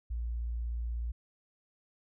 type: tone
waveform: sine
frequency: 58.27 Hz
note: A#1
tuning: in tune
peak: -32 dBFS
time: 0.1-1.12 s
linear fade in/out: 10 ms
effects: none